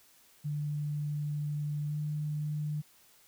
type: tone with pitch glide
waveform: sine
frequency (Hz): 147.9 to 150.22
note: D3 to D3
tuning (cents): +13 to +39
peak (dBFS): -31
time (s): 0.44-2.82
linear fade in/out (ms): 20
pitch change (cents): +26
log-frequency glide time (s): 1.86-1.98
effects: white hiss -62 dBFS RMS until 3.27 s